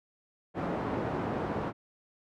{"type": "band-pass noise", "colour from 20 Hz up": "pink", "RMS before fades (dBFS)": -33, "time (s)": [0.54, 1.73], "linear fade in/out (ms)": 50, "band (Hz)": [140, 1000], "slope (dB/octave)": 12, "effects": []}